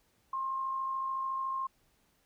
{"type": "tone with amplitude modulation", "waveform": "sine", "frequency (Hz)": 1064, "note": "C6", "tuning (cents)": 29, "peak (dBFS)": -30, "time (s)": [0.33, 1.67], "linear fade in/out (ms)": 5, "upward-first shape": "sine", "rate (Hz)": 53.8, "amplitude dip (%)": 35, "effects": ["pink hiss -71 dBFS RMS until 2.25 s"]}